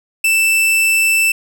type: tone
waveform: 45% pulse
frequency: 2654 Hz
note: E7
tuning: 11 cents sharp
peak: -11 dBFS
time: 0.24-1.32 s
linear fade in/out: 5 ms
effects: none